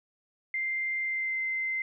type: tone with pitch glide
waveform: sine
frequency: 2093 to 2074 Hz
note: C7 to C7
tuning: 0 to -16 cents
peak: -28 dBFS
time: 0.54-1.82 s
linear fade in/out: 2 ms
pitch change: -16 cents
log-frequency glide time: 1-1.4 s
effects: none